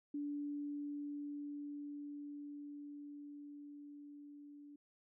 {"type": "tone with level ramp", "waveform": "sine", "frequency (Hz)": 290, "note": "D4", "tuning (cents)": -22, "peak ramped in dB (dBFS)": [-38, -53], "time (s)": [0.14, 4.76], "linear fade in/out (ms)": 5, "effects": []}